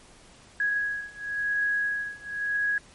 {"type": "beating tone pair", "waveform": "sine", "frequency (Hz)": [1661.2, 1662.14], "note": ["G#6", "G#6"], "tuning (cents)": [0, 1], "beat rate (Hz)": 0.94, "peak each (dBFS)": [-29, -28], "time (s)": [0.6, 2.78], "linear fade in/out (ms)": 2, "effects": ["pink hiss -53 dBFS RMS until 2.94 s", "MP3 48 kbps"]}